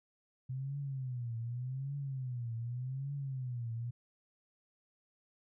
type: tone with vibrato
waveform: sine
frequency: 127.5 Hz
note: C3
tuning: 44 cents flat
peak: -36 dBFS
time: 0.49-3.91 s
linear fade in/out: 10 ms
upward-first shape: triangle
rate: 0.85 Hz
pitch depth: 200 cents each way
effects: none